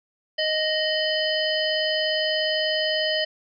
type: harmonic tone with a mistuned harmonic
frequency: 622.3 Hz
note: D#5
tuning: in tune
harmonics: 1 / 3 / 5 / 7 / 8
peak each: -25 / -28 / -26 / -33 / -31 dBFS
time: 0.38-3.25 s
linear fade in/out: 10 ms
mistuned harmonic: 5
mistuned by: -46 cents
effects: none